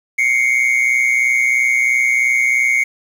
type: tone pair together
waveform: triangle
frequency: 2116 / 2239 Hz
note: C7 / C#7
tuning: +19 / +17 cents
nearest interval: minor second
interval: 98 cents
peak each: -13 dBFS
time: 0.18-2.84 s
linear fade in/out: 10 ms
effects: tanh soft clip ceiling -3 dBFS + 7-bit